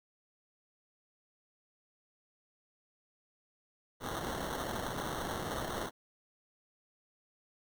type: noise with sample-and-hold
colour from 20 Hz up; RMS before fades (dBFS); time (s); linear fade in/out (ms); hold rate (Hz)
white; -38; 4-5.91; 50; 2450
effects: none